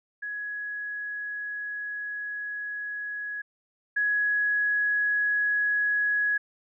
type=tone pair in turn; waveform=sine; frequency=1675 / 1675 Hz; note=G#6 / G#6; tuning=+14 / +14 cents; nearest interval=unison; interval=0 cents; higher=neither; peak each=-31 / -22 dBFS; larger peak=second; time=0.22-3.42 / 3.96-6.38 s; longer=first; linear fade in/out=10 ms; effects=none